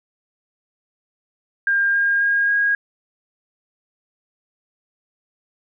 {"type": "tone with pitch steps", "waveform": "sine", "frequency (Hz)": [1604, 1615.2, 1626.4, 1637.7], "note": ["G6", "G#6", "G#6", "G#6"], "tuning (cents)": [39, -49, -37, -25], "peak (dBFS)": -15, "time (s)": [1.67, 2.75], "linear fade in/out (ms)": 2, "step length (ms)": 270, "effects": []}